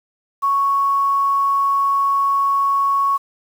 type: tone with quantisation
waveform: sine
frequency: 1108.7 Hz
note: C#6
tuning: in tune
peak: -14 dBFS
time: 0.42-3.18 s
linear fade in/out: 20 ms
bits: 7
effects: none